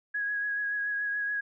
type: tone with vibrato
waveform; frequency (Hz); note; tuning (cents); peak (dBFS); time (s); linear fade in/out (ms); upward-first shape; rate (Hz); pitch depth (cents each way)
sine; 1661.2; G#6; 0; -28; 0.14-1.41; 10; triangle; 7; 25
effects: none